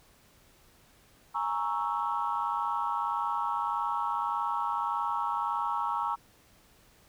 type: chord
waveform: sine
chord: A# half-diminished seventh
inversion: third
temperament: equal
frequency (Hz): 830.6 / 932.3 / 1108.7 / 1318.5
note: G#5 / A#5 / C#6 / E6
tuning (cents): 0 / 0 / 0 / 0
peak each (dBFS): -35 / -31 / -33 / -34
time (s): 1.34-6.16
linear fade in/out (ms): 20
effects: tanh soft clip ceiling -19 dBFS + pink hiss -61 dBFS RMS until 7.08 s